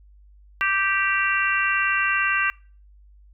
harmonic tone, 391.1 Hz, G4, 4 cents flat, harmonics 3 / 4 / 5 / 6 / 7, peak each -26 / -23 / -26 / -31 / -25 dBFS, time 0.61-2.5 s, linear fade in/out 0 ms, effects noise-tail reverb RT60 0.4 s tail -25 dB re dry + added 50 Hz sine -48 dBFS peak until 3.33 s

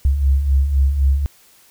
sine beating tone pair, 65.41 / 69.31 Hz, C2 / C#2, 0 / 0 cents, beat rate 3.9 Hz, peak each -21 / -13 dBFS, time 0.05-1.26 s, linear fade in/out 0 ms, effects white hiss -51 dBFS RMS until 1.7 s

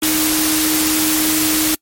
sine tone in noise, 311.9 Hz, D#4, 4 cents sharp, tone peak -17 dBFS, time 0.02-1.75 s, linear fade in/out 5 ms, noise white, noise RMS -17 dBFS, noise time 0.02-1.75 s, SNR -3 dB, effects noise-tail reverb RT60 0.1 s tail -26 dB re dry + MP3 64 kbps

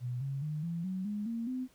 sine tone with pitch steps, 123.47 / 137 / 152.01 / 168.66 / 187.15 / 207.7 / 230.4 / 255.6 Hz, B2 / C#3 / D#3 / E3 / F#3 / G#3 / A#3 / C4, 0 / -20 / -40 / +40 / +20 / 0 / -20 / -40 cents, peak -33 dBFS, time 0-1.68 s, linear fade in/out 50 ms, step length 210 ms, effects pink hiss -66 dBFS RMS until 1.74 s

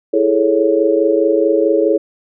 sine chord, A major seventh, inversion second, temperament equal, 329.6 / 415.3 / 440 / 554.4 Hz, E4 / G#4 / A4 / C#5, 0 / 0 / 0 / 0 cents, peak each -16 dBFS, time 0.13-1.98 s, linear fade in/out 10 ms, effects none

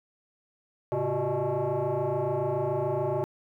sine tone with frequency modulation, 110 Hz, A2, in tune, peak -24 dBFS, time 0.92-3.24 s, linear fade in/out 0 ms, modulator 247 Hz, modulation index 2.9, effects tanh soft clip ceiling -21 dBFS + 11-bit

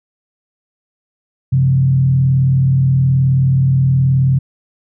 sine tone with frequency modulation, 132.8 Hz, C3, 26 cents sharp, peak -9 dBFS, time 1.52-4.39 s, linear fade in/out 10 ms, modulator 38.9 Hz, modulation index 0.47, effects none

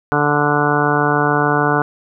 harmonic tone, 146.83 Hz, D3, in tune, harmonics 1 / 2 / 3 / 4 / 5 / 6 / 7 / 8 / 9 / 10, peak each -21 / -21 / -20 / -26 / -21 / -23 / -23 / -23 / -25 / -20 dBFS, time 0.12-1.82 s, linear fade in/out 0 ms, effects none

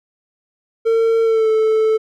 triangle tone with pitch glide, 453.7 to 438.5 Hz, A#4 to A4, -47 to -6 cents, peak -10 dBFS, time 0.85-1.98 s, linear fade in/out 20 ms, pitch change -59 cents, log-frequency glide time 1.23-1.49 s, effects none

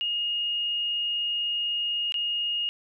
sine tone with dropouts, 2856 Hz, F7, 38 cents sharp, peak -25 dBFS, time 0.01-2.69 s, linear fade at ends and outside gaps 0 ms, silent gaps 2.122-2.142 s, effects none

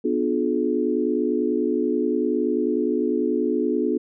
sine chord, B diminished seventh, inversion none, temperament just, 246.9 / 296.3 / 355.6 / 426.7 Hz, B3 / D4 / F4 / Ab4, 0 / +15 / +31 / +47 cents, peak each -25 dBFS, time 0.04-3.98 s, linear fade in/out 10 ms, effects none

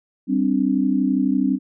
sine chord, G suspended fourth, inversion none, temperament equal, 196 / 261.6 / 293.7 Hz, G3 / C4 / D4, 0 / 0 / 0 cents, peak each -22 / -19 / -22 dBFS, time 0.27-1.59 s, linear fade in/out 50 ms, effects none

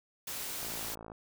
white noise, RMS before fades -39 dBFS, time 0.27-0.95 s, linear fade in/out 5 ms
click train, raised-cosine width 1 ms, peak -31 dBFS, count 28, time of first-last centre 0.63-1.118 s, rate 55.3 Hz
effects none

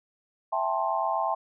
sine chord, A minor seventh, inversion second, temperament just, 660 / 792 / 880 / 1056 Hz, E5 / G5 / A5 / C6, +2 / +18 / 0 / +16 cents, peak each -30 dBFS, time 0.52-1.35 s, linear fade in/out 10 ms, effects none

